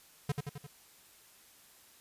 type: tone with echo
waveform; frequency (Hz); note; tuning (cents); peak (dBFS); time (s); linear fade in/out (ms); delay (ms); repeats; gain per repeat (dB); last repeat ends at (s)
square; 144.1; D3; -33; -29; 0.29-0.32; 5; 87; 4; -4; 0.668
effects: white hiss -60 dBFS RMS until 2 s + resampled to 32000 Hz